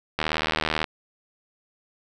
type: click train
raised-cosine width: 0.3 ms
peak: -7 dBFS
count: 52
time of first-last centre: 0.19-0.842 s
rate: 78.2 Hz
effects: none